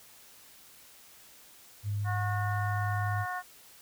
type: tone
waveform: sine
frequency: 102.7 Hz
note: G#2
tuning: 19 cents flat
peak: -29 dBFS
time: 1.83-3.26 s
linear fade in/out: 50 ms
type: harmonic tone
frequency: 363.3 Hz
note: F#4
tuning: 32 cents flat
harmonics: 2 / 3 / 4 / 5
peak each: -36 / -38 / -39 / -40 dBFS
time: 2.04-3.43 s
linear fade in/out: 50 ms
effects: white hiss -55 dBFS RMS until 3.81 s